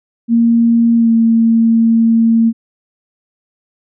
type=tone with pitch glide; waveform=sine; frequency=232.2 to 227.8 Hz; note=A#3 to A#3; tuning=-7 to -40 cents; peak=-7 dBFS; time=0.28-2.53 s; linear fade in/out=50 ms; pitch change=-33 cents; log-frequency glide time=0.96-1.11 s; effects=none